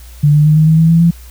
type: tone with pitch steps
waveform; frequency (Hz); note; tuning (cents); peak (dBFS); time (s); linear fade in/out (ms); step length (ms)
sine; 146.83 / 149.83 / 152.89 / 156.01 / 159.2 / 162.45 / 165.77 / 169.15; D3 / D3 / D#3 / D#3 / D#3 / E3 / E3 / E3; 0 / +35 / -30 / +5 / +40 / -25 / +10 / +45; -5; 0.23-1.11; 10; 110
effects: added 60 Hz sine -32 dBFS peak until 1.3 s + white hiss -42 dBFS RMS until 1.3 s